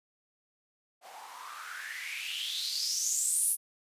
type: noise with band-pass filter sweep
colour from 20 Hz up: blue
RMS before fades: -34 dBFS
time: 1.01-3.57 s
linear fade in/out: 50 ms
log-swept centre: 680 to 11000 Hz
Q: 6.4
effects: resampled to 32000 Hz